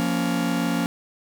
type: chord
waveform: 45% pulse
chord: Bb minor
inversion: second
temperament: just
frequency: 174.81 / 233.1 / 279.7 Hz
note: F3 / Bb3 / Db4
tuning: +2 / 0 / +16 cents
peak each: -26 / -26 / -26 dBFS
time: 0-0.86 s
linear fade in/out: 0 ms
effects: none